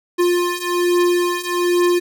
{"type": "beating tone pair", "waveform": "square", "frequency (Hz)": [351.5, 352.7], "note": ["F4", "F4"], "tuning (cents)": [11, 17], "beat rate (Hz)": 1.2, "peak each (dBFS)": [-20, -18], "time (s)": [0.18, 2], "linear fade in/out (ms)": 20, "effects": []}